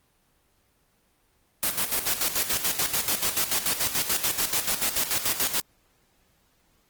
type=noise with tremolo; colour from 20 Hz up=white; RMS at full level=-24 dBFS; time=1.63-5.6 s; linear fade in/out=0 ms; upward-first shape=square; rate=6.9 Hz; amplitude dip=65%; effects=pink hiss -66 dBFS RMS until 6.89 s + Opus 24 kbps